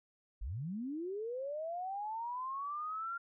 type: linear sweep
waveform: sine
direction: up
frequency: 39.18 to 1396.9 Hz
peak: -37 dBFS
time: 0.41-3.18 s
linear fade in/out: 10 ms
effects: none